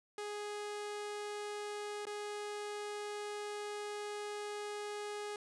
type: tone with dropouts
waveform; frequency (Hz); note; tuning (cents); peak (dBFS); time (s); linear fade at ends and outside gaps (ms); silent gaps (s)
sawtooth; 415.3; G#4; 0; -36; 0.18-5.36; 2; 2.054-2.068
effects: resampled to 24000 Hz + 12-bit